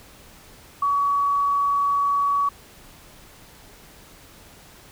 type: tone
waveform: sine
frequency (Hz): 1131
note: C#6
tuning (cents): +34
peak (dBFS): -18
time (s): 0.82-2.49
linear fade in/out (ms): 5
effects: pink hiss -48 dBFS RMS until 4.91 s